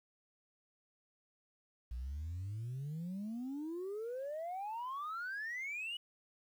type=exponential sweep; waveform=sine; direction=up; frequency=57.4 to 2960 Hz; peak=-37 dBFS; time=1.91-5.97 s; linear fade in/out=5 ms; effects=tanh soft clip ceiling -37 dBFS + 11-bit